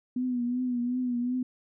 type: tone with vibrato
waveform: sine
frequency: 246.9 Hz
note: B3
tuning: in tune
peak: -26 dBFS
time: 0.16-1.43 s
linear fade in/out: 5 ms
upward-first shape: triangle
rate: 2.7 Hz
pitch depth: 60 cents each way
effects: none